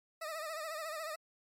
20% pulse tone with vibrato, 630 Hz, D#5, 21 cents sharp, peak -34 dBFS, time 0.21-1.16 s, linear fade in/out 10 ms, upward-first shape sine, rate 14 Hz, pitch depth 78 cents each way, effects MP3 64 kbps

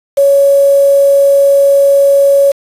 sine tone with quantisation, 558 Hz, C#5, 11 cents sharp, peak -4 dBFS, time 0.17-2.52 s, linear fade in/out 10 ms, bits 4, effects resampled to 32000 Hz

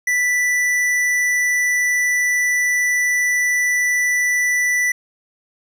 sine tone with tanh clipping, 1975.5 Hz, B6, in tune, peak -17 dBFS, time 0.07-4.92 s, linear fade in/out 5 ms, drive 14 dB, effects none

